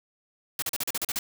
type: noise bursts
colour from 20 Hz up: white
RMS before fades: -29 dBFS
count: 9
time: 0.59-1.19 s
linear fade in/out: 2 ms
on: 32 ms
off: 39 ms
effects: none